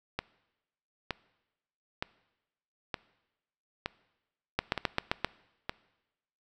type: two click trains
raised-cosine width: 0.3 ms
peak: -10 / -15 dBFS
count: 6 / 7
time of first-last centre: 4.59-5.246 / 0.19-5.695 s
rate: 7.62 / 1.09 Hz
effects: noise-tail reverb RT60 1.0 s tail -21 dB re dry